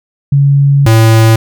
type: tone pair in turn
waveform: sine / square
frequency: 140.4 / 112.13 Hz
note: C#3 / A2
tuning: +22 / +33 cents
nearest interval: major third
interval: 389 cents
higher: first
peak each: -4 dBFS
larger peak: neither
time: 0.32-0.86 / 0.86-1.36 s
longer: first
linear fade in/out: 5 ms
effects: none

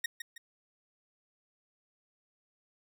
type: tone with echo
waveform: sawtooth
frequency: 1867 Hz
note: A#6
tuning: 2 cents sharp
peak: -26 dBFS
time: 0.04-0.06 s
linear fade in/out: 5 ms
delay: 160 ms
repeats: 2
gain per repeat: -8 dB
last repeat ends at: 0.38 s
effects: none

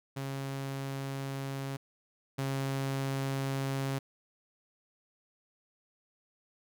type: tone pair in turn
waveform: sawtooth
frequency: 136.5 / 135.88 Hz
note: C#3 / C#3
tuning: -26 / -34 cents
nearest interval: unison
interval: 8 cents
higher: first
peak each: -31 / -27 dBFS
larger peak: second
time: 0.16-1.77 / 2.38-3.99 s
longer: neither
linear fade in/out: 10 ms
effects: none

